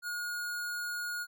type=tone; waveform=square; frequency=1438 Hz; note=F#6; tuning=50 cents flat; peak=-35 dBFS; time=0.02-1.27 s; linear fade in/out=50 ms; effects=none